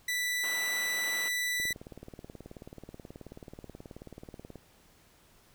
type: tone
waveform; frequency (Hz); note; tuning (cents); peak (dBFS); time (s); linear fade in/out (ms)
sawtooth; 1975.5; B6; 0; -26; 0.08-1.73; 5
type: band-pass noise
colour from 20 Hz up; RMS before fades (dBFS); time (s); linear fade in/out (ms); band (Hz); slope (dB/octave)
white; -45; 0.43-1.29; 10; 290 to 1800; 12
type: click train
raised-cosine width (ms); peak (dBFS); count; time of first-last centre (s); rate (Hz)
2; -31; 56; 1.6-4.557; 18.6
effects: pink hiss -62 dBFS RMS until 5.54 s